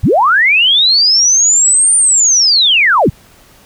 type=linear two-way sweep; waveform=sine; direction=up then down; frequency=48.79 to 9120 to 48.79 Hz; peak=-6 dBFS; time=0.03-3.1 s; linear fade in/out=10 ms; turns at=1.96 s; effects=pink hiss -44 dBFS RMS until 3.65 s